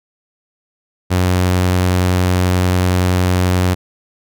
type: tone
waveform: sawtooth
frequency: 91 Hz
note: F#2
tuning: 28 cents flat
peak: -8 dBFS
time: 1.1-3.75 s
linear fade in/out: 20 ms
effects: none